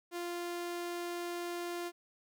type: tone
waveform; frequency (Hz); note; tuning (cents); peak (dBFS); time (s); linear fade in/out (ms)
sawtooth; 348; F4; -6; -33; 0.11-1.92; 50
effects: none